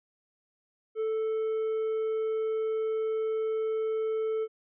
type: tone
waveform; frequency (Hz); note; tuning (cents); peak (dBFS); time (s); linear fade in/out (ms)
triangle; 440; A4; 0; -25; 0.95-4.48; 50
effects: resampled to 8000 Hz